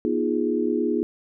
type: chord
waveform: sine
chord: F half-diminished seventh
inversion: second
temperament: equal with one note detuned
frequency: 241.9 / 311.1 / 349.2 / 415.3 Hz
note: Cb4 / Eb4 / F4 / Ab4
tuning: -36 / 0 / 0 / 0 cents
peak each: -26 dBFS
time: 0.05-1.03 s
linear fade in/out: 0 ms
effects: none